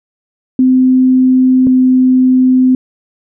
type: tone pair in turn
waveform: sine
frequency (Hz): 257.3 / 256.4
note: C4 / C4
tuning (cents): -29 / -35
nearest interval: unison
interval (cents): 6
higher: first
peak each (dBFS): -5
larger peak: neither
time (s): 0.59-1.67 / 1.67-2.75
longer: neither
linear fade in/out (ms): 2
effects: none